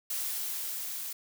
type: noise with level ramp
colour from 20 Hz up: blue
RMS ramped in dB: -33 to -38 dBFS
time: 0.1-1.13 s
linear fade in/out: 5 ms
effects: none